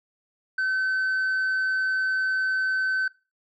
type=tone with tanh clipping; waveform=sine; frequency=1529 Hz; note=G6; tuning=44 cents flat; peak=-23 dBFS; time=0.58-3.08 s; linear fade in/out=5 ms; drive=2 dB; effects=noise-tail reverb RT60 0.3 s tail -21 dB re dry